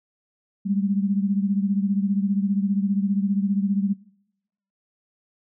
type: beating tone pair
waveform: sine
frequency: 196 / 211 Hz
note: G3 / G#3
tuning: 0 / +28 cents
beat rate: 15 Hz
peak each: -21 / -25 dBFS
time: 0.65-3.94 s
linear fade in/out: 20 ms
effects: noise-tail reverb RT60 0.9 s tail -24 dB re dry